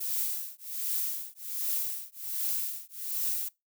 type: noise with tremolo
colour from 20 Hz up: violet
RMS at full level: -29 dBFS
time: 0-3.49 s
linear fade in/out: 10 ms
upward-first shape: triangle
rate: 1.3 Hz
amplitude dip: 100%
effects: noise-tail reverb RT60 0.2 s tail -22 dB re dry